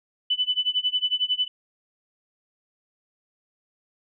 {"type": "tone with tremolo", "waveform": "sine", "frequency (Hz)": 2995, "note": "F#7", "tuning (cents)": 20, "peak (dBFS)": -18, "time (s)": [0.3, 1.48], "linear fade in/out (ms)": 5, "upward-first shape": "sine", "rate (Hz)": 11, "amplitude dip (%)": 95, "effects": []}